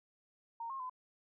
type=tone with pitch steps; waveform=sine; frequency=924 / 1073 / 1015 Hz; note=A#5 / C6 / B5; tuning=-16 / +43 / +47 cents; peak=-39 dBFS; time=0.6-0.897 s; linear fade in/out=5 ms; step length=99 ms; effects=none